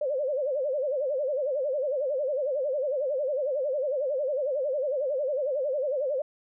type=tone with vibrato; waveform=sine; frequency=554.4 Hz; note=C#5; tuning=in tune; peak=-25 dBFS; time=0.01-6.22 s; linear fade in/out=5 ms; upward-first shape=sine; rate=11 Hz; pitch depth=160 cents each way; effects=none